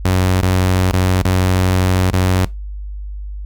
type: tone with dropouts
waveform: sawtooth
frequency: 92.5 Hz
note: F#2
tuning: in tune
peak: -8 dBFS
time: 0.05-2.45 s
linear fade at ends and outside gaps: 0 ms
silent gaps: 0.411-0.43 / 0.91-0.934 / 1.219-1.253 / 2.102-2.133 s
effects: noise-tail reverb RT60 0.2 s tail -20 dB re dry + added 50 Hz sine -24 dBFS peak until 3.45 s